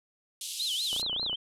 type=band-pass noise; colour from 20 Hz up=pink; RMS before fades=-38 dBFS; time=0.41-1.02 s; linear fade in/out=2 ms; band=3000 to 12000 Hz; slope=48 dB/octave
type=tone with vibrato; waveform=sine; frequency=3520 Hz; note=A7; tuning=in tune; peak=-29 dBFS; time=0.59-1.36 s; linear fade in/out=10 ms; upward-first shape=sine; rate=5.1 Hz; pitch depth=300 cents each way
type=click train; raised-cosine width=1 ms; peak=-28 dBFS; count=13; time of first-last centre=0.93-1.33 s; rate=30 Hz
effects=none